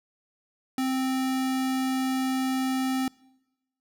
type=tone; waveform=square; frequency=261.6 Hz; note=C4; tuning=in tune; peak=-25 dBFS; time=0.78-3.08 s; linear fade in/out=2 ms; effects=noise-tail reverb RT60 1.0 s tail -25 dB re dry